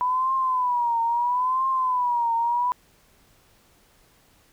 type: tone with vibrato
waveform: sine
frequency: 987.8 Hz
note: B5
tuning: in tune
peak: -20 dBFS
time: 0.01-2.72 s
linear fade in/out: 0 ms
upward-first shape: triangle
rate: 0.75 Hz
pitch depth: 130 cents each way
effects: pink hiss -59 dBFS RMS until 4.52 s